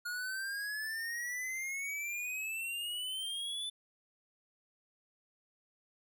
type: exponential sweep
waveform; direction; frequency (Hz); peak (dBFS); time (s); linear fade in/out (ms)
square; up; 1433 to 3520; -37; 0.05-3.7; 10
effects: none